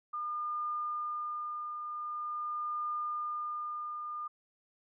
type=tone with tremolo; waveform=sine; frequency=1210 Hz; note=D#6; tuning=49 cents flat; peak=-32 dBFS; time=0.13-4.28 s; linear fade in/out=10 ms; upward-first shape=triangle; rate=0.45 Hz; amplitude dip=45%; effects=none